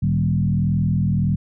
sine tone with frequency modulation, 146.83 Hz, D3, in tune, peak -16 dBFS, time 0.02-1.36 s, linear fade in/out 10 ms, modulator 41.6 Hz, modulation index 1.4, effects none

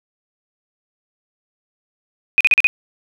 sine tone bursts, 2489 Hz, D#7, in tune, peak -8 dBFS, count 5, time 2.38-2.67 s, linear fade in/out 0 ms, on 26 ms, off 40 ms, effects none

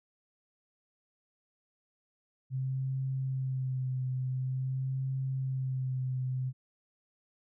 sine tone with vibrato, 130.81 Hz, C3, in tune, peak -30 dBFS, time 2.5-6.53 s, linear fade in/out 50 ms, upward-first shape sine, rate 0.47 Hz, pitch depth 27 cents each way, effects none

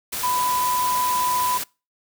sine tone in noise, 996 Hz, B5, 14 cents sharp, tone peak -20 dBFS, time 0.23-1.58 s, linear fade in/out 10 ms, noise white, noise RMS -28 dBFS, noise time 0.12-1.64 s, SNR +5 dB, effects noise-tail reverb RT60 0.3 s tail -25 dB re dry

